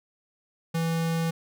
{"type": "tone", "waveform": "square", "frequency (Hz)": 164.81, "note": "E3", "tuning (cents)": 0, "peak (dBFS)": -25, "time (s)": [0.74, 1.31], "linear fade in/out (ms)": 10, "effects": []}